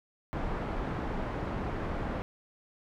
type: low-pass noise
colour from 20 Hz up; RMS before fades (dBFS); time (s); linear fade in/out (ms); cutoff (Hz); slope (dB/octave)
pink; -34; 0.33-2.22; 0; 1300; 12
effects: none